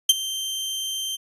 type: tone with ADSR envelope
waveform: sawtooth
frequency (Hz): 3136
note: G7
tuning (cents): 0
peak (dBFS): -6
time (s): 0.09-1.17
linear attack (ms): 5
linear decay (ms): 31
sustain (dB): -17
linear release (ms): 22
effects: resampled to 32000 Hz